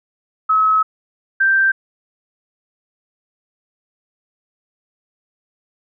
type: tone pair in turn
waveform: sine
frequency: 1286 / 1569 Hz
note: E6 / G6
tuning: -43 / +1 cents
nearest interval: minor third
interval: 344 cents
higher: second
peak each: -11 dBFS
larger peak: neither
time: 0.49-0.83 / 1.4-1.72 s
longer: first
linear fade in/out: 10 ms
effects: none